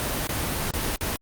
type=noise with dropouts; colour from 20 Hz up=pink; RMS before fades=-27 dBFS; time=0-1.16 s; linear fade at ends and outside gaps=0 ms; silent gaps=0.271-0.292 / 0.708-0.738 / 0.96-1.01 s; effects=Opus 24 kbps